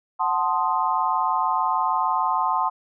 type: chord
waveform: sine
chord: F# diminished seventh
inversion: none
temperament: equal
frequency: 740 / 880 / 1046.5 / 1244.5 Hz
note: F#5 / A5 / C6 / Eb6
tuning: 0 / 0 / 0 / 0 cents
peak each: -27 / -24 / -23 / -28 dBFS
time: 0.19-2.7 s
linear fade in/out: 20 ms
effects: none